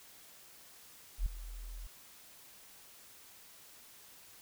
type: tone with ADSR envelope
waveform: sine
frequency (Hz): 41.47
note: E1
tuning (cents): +11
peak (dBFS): -26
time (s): 1.18-1.87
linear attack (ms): 80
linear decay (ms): 4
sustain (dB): -16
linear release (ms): 4
effects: white hiss -57 dBFS RMS until 4.41 s